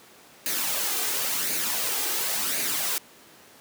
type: noise with flanger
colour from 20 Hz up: white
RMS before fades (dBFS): -27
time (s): 0.46-2.98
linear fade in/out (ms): 0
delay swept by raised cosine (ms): 0.45 to 2.55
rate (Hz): 0.94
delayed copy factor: +0.5
effects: pink hiss -51 dBFS RMS until 3.6 s + high-pass 200 Hz 12 dB/octave